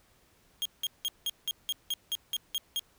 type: tone bursts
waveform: 40% pulse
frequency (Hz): 3246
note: G#7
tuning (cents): -40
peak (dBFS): -28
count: 11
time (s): 0.62-2.794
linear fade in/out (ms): 0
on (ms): 34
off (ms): 180
effects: pink hiss -65 dBFS RMS until 2.98 s